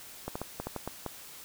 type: clicks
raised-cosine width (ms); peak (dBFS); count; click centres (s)
1; -20; 8; 0.28 / 0.355 / 0.416 / 0.6 / 0.67 / 0.763 / 0.876 / 1.063
effects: white hiss -48 dBFS RMS until 1.44 s